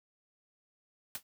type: noise with exponential decay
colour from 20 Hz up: white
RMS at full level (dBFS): -34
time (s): 1.15-1.23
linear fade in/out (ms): 2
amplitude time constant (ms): 16
effects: none